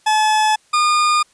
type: tone pair in turn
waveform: 40% pulse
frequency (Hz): 860 / 1216.2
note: A5 / D#6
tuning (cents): -40 / -40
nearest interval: tritone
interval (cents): 600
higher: second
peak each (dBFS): -12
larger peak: neither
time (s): 0.06-0.56 / 0.73-1.23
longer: neither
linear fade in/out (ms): 10
effects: white hiss -55 dBFS RMS until 1.33 s + resampled to 22050 Hz